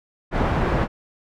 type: low-pass noise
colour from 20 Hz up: pink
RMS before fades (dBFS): -21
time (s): 0.31-0.88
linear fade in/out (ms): 50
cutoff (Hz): 1400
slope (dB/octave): 12
effects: none